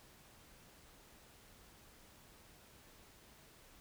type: silence
effects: pink hiss -62 dBFS RMS until 3.8 s